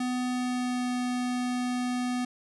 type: tone with pitch glide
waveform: square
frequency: 250 to 248.1 Hz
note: B3 to B3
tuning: +21 to +8 cents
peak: -28 dBFS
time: 0-2.25 s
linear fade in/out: 5 ms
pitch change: -13 cents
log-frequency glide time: 0.32-0.9 s
effects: resampled to 24000 Hz